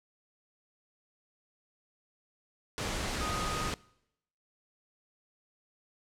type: tone in noise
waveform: sine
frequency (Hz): 1244.5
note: D#6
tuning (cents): 0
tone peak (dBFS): -36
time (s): 3.21-3.7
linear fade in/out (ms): 0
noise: pink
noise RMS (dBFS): -34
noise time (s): 2.78-3.74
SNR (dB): -5
effects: noise-tail reverb RT60 0.8 s tail -23 dB re dry + low-pass 8000 Hz 12 dB/octave